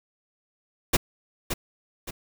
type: noise with echo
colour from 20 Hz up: pink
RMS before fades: -19 dBFS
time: 0.93-0.97 s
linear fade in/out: 10 ms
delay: 570 ms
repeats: 2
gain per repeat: -8 dB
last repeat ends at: 2.11 s
effects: none